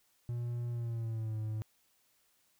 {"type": "tone with pitch glide", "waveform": "triangle", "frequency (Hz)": [119.8, 108.6], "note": ["A#2", "A2"], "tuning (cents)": [48, -22], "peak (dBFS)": -32, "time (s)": [0.29, 1.62], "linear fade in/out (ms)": 0, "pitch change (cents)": -170, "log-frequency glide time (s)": [0.7, 1.37], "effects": ["white hiss -72 dBFS RMS until 2.59 s"]}